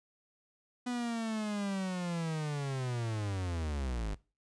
45% pulse linear sweep, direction down, 248.3 to 47.93 Hz, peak -33 dBFS, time 0.86-4.15 s, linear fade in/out 10 ms, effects noise-tail reverb RT60 0.3 s tail -21 dB re dry + resampled to 22050 Hz

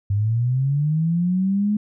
sine linear sweep, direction up, 98 to 212.5 Hz, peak -17 dBFS, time 0.1-1.77 s, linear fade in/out 5 ms, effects none

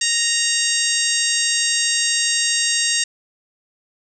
harmonic tone, 932.3 Hz, A#5, in tune, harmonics 2 / 3 / 4 / 5 / 6 / 7 / 8 / 9, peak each -25 / -25 / -25 / -25 / -25 / -25 / -25 / -25 dBFS, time 0.01-3.04 s, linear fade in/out 5 ms, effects none

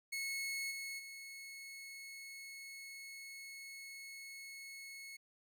sawtooth tone with level steps, 2189 Hz, C#7, 22 cents flat, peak -35 / -39 / -45 dBFS, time 0.12-5.17 s, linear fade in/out 10 ms, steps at 0.7 / 0.98 s, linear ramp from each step 20 ms, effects none

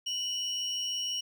triangle tone pair together, 2960 / 5594 Hz, F#7 / F8, 0 / +2 cents, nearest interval major seventh, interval 1102 cents, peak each -31 / -34 dBFS, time 0.06-1.21 s, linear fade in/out 10 ms, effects none

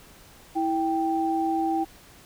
sine tone pair together, 327.1 / 784 Hz, E4 / G5, -13 / 0 cents, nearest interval octave + minor third, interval 1513 cents, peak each -25 dBFS, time 0.55-1.85 s, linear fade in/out 20 ms, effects pink hiss -51 dBFS RMS until 2.25 s

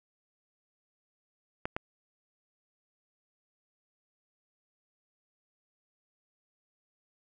clicks, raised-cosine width 0.5 ms, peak -17 dBFS, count 2, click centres 1.655 / 1.765 s, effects none

